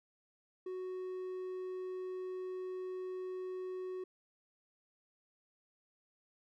triangle tone, 370 Hz, F#4, in tune, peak -37 dBFS, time 0.66-4.04 s, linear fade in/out 5 ms, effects none

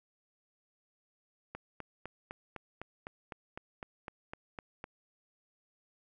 click train, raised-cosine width 0.5 ms, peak -26 dBFS, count 14, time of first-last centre 1.55-4.841 s, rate 3.95 Hz, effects none

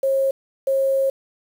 sine tone pair in turn, 540 / 540 Hz, C#5 / C#5, -45 / -45 cents, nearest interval unison, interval 0 cents, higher neither, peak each -16 / -16 dBFS, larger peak neither, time 0.03-0.31 / 0.67-1.1 s, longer second, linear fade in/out 5 ms, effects 7-bit

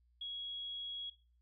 sine tone, 3322 Hz, G#7, in tune, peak -40 dBFS, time 0.21-1.1 s, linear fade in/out 5 ms, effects noise-tail reverb RT60 0.4 s tail -17 dB re dry + added 60 Hz sine -68 dBFS peak until 1.41 s

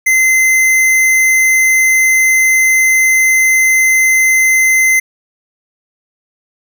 square tone, 2064 Hz, C7, 24 cents flat, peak -8 dBFS, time 0.06-5 s, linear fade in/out 10 ms, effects none

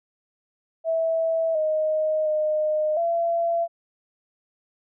sine tone with pitch steps, 653 / 622 / 614 / 677 Hz, E5 / D#5 / D#5 / E5, -17 / -1 / -23 / +46 cents, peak -20 dBFS, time 0.84-3.68 s, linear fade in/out 50 ms, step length 710 ms, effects none

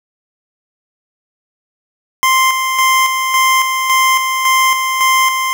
25% pulse tone with tremolo, 1046.5 Hz, C6, in tune, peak -5 dBFS, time 2.23-5.53 s, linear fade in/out 0 ms, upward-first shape square, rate 1.8 Hz, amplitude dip 45%, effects none

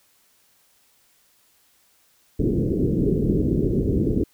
white low-pass noise, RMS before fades -21 dBFS, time 2.39-4.24 s, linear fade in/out 10 ms, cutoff 420 Hz, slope 48 dB/octave, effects white hiss -61 dBFS RMS until 4.33 s

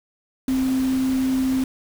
sine tone in noise, 261.6 Hz, C4, in tune, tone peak -18 dBFS, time 0.48-1.64 s, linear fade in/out 2 ms, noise pink, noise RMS -35 dBFS, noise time 0.48-1.64 s, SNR +14 dB, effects none

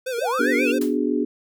square tone with vibrato, 493.9 Hz, B4, in tune, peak -25 dBFS, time 0.06-0.79 s, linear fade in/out 10 ms, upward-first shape sine, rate 7.5 Hz, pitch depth 100 cents each way
sine linear sweep, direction up, 392 to 2818 Hz, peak -22 dBFS, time 0.18-0.72 s, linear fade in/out 10 ms
sine chord, G# half-diminished seventh, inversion first, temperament equal, 246.9 / 293.7 / 370 / 415.3 Hz, B3 / D4 / F#4 / G#4, 0 / 0 / 0 / 0 cents, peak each -24 / -23 / -27 / -26 dBFS, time 0.39-1.25 s, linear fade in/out 10 ms
white noise with exponential decay, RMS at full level -31 dBFS, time 0.81-0.98 s, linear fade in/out 5 ms, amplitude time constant 36 ms
effects none

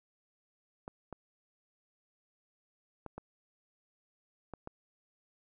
clicks, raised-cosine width 1 ms, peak -28 dBFS, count 6, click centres 0.879 / 1.127 / 3.063 / 3.18 / 4.537 / 4.674 s, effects none

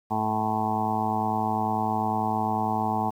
harmonic tone with a mistuned harmonic, 108.9 Hz, A2, 17 cents flat, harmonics 1 / 2 / 3 / 4 / 6 / 7 / 8 / 9 / 10, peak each -34 / -30 / -37 / -37 / -37 / -28 / -29 / -34 / -37 dBFS, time 0.1-3.11 s, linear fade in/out 20 ms, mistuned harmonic 1, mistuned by -36 cents, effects 9-bit

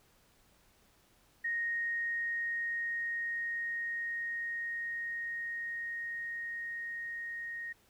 sine tone with level ramp, 1864.7 Hz, A#6, in tune, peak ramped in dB -31 to -38 dBFS, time 1.44-7.73 s, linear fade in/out 10 ms, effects pink hiss -67 dBFS RMS until 7.89 s

